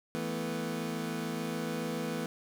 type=chord; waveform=25% pulse; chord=E suspended fourth; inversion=none; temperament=equal; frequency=164.81 / 220 / 246.9 Hz; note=E3 / A3 / B3; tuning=0 / 0 / 0 cents; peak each=-34 dBFS; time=0.15-2.26 s; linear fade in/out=0 ms; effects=none